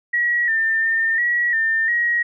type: tone with pitch steps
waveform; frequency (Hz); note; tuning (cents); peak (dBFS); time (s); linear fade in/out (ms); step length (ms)
sine; 1915 / 1796 / 1809 / 1920 / 1800 / 1896; A#6 / A6 / A6 / B6 / A6 / A#6; +46 / +35 / +48 / -49 / +39 / +29; -16; 0.13-2.23; 10; 350
effects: none